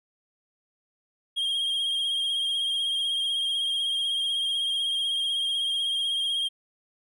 triangle tone with vibrato, 3228 Hz, G#7, 50 cents flat, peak -23 dBFS, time 1.36-6.49 s, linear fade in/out 20 ms, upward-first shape sine, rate 16 Hz, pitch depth 34 cents each way, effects none

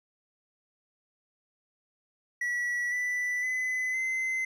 triangle tone with pitch steps, 1940 / 1978.5 / 2018 / 2058 Hz, B6 / B6 / B6 / C7, -31 / +3 / +37 / -29 cents, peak -26 dBFS, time 2.41-4.45 s, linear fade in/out 5 ms, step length 510 ms, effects none

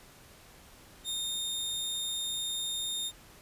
sawtooth tone, 3662 Hz, A#7, 32 cents flat, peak -29 dBFS, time 1.04-3.12 s, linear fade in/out 50 ms, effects pink hiss -55 dBFS RMS until 3.41 s + resampled to 32000 Hz

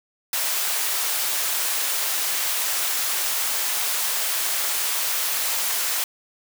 white high-pass noise, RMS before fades -24 dBFS, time 0.33-6.04 s, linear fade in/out 2 ms, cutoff 620 Hz, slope 12 dB/octave, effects none

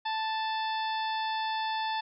harmonic tone with a mistuned harmonic, 880 Hz, A5, in tune, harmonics 1 / 2 / 3 / 4 / 5 / 6, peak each -30 / -38 / -43 / -39 / -44 / -48 dBFS, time 0.05-2.01 s, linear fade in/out 10 ms, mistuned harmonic 6, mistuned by -69 cents, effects none

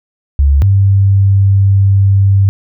sine tone pair in turn, 70.1 / 98.26 Hz, C#2 / G2, +20 / +5 cents, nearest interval tritone, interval 585 cents, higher second, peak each -5 dBFS, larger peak neither, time 0.39-0.62 / 0.62-2.49 s, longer second, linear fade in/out 0 ms, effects none

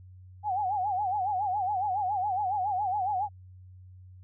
sine tone with vibrato, 785 Hz, G5, 2 cents sharp, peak -26 dBFS, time 0.43-3.29 s, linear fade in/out 50 ms, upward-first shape sine, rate 7.2 Hz, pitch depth 140 cents each way, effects added 92 Hz sine -47 dBFS peak until 4.23 s

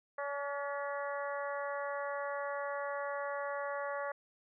harmonic tone with a mistuned harmonic, 284 Hz, C#4, 42 cents sharp, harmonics 2 / 3 / 4 / 5 / 6 / 7, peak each -38 / -44 / -42 / -46 / -46 / -48 dBFS, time 0.18-4.12 s, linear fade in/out 5 ms, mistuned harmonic 7, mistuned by -37 cents, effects none

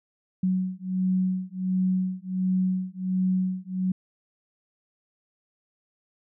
sine beating tone pair, 185 / 186.4 Hz, F#3 / F#3, 0 / +13 cents, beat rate 1.4 Hz, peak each -26 dBFS, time 0.43-3.92 s, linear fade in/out 5 ms, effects none

